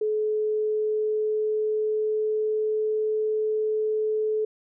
sine tone with pitch glide, 428.4 to 431.6 Hz, A4 to A4, -46 to -33 cents, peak -22 dBFS, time 0.01-4.45 s, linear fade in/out 5 ms, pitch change +13 cents, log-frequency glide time 0.41-3.15 s, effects none

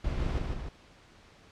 brown noise with echo, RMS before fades -31 dBFS, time 0.04-0.39 s, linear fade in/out 5 ms, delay 150 ms, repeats 2, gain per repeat -3 dB, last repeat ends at 0.69 s, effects pink hiss -57 dBFS RMS until 1.51 s + low-pass 5000 Hz 12 dB/octave

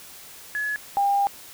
sine tone pair in turn, 1698 / 801.3 Hz, G#6 / G5, +38 / +38 cents, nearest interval octave + minor second, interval 1300 cents, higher first, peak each -24 / -18 dBFS, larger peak second, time 0.55-0.76 / 0.97-1.27 s, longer second, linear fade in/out 0 ms, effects white hiss -44 dBFS RMS until 1.53 s

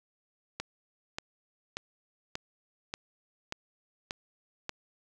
click train, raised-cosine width 0.2 ms, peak -17 dBFS, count 8, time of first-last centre 0.6-4.694 s, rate 1.71 Hz, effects none

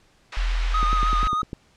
pink band-pass noise, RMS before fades -36 dBFS, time 0.32-1.28 s, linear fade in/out 5 ms, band 1200 to 3600 Hz, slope 12 dB/octave
sine tone, 41.55 Hz, E1, 15 cents sharp, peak -20 dBFS, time 0.37-1.27 s, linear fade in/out 0 ms
triangle tone with vibrato, 1246 Hz, D#6, 2 cents sharp, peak -19 dBFS, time 0.74-1.42 s, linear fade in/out 5 ms, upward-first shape triangle, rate 6.3 Hz, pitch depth 39 cents each way
click train, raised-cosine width 3 ms, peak -18 dBFS, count 8, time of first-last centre 0.83-1.531 s, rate 9.98 Hz
effects pink hiss -59 dBFS RMS until 1.76 s + low-pass 7000 Hz 12 dB/octave

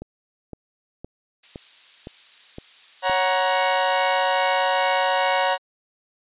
click train, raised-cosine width 2 ms, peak -21 dBFS, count 7, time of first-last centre 0.02-3.097 s, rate 1.95 Hz
violet noise, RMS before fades -34 dBFS, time 1.43-5.11 s, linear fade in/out 5 ms
sawtooth chord, F# major, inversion second, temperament equal with one note detuned, 554.4 / 740 / 942.1 Hz, C#5 / F#5 / A#5, 0 / 0 / +18 cents, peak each -19 dBFS, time 3.02-5.58 s, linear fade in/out 50 ms
effects resampled to 8000 Hz

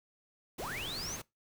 pink noise, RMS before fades -43 dBFS, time 0.58-1.22 s, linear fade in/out 10 ms
sine linear sweep, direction up, 170 to 6570 Hz, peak -38 dBFS, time 0.58-1.17 s, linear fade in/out 20 ms
effects noise-tail reverb RT60 0.2 s tail -22 dB re dry

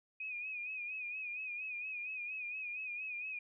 sine tone with vibrato, 2489 Hz, D#7, in tune, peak -39 dBFS, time 0.2-3.39 s, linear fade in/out 5 ms, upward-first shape sine, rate 4.3 Hz, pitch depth 64 cents each way, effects none

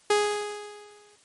sawtooth tone with exponential decay, 415.3 Hz, G#4, in tune, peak -14 dBFS, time 0.1-1.16 s, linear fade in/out 5 ms, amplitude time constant 230 ms, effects white hiss -59 dBFS RMS until 1.24 s + MP3 48 kbps

